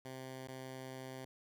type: tone with dropouts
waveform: 10% pulse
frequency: 130.81 Hz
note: C3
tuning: in tune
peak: -37 dBFS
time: 0.05-1.25 s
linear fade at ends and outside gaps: 2 ms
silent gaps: 0.472-0.485 s
effects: none